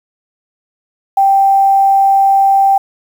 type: tone with quantisation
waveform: sine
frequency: 784 Hz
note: G5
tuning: in tune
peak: -6 dBFS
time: 1.17-2.78 s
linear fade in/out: 5 ms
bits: 6
effects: none